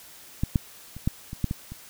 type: clicks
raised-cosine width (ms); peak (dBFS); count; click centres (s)
5; -11 / -8 / -26 / -10 / -22 / -11 / -15 / -25; 8; 0.435 / 0.558 / 0.966 / 1.075 / 1.331 / 1.443 / 1.511 / 1.72
effects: white hiss -48 dBFS RMS until 1.89 s